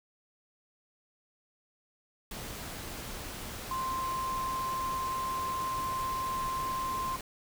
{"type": "tone in noise", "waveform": "sine", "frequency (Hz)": 1047, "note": "C6", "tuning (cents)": 1, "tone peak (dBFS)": -31, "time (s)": [3.71, 7.16], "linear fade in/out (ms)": 2, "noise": "pink", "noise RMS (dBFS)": -41, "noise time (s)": [2.31, 7.21], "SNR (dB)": 7, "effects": []}